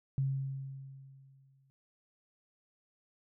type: tone with exponential decay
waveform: sine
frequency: 135.4 Hz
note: C#3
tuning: 40 cents flat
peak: -27 dBFS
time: 0.18-1.7 s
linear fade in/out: 0 ms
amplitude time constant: 330 ms
effects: none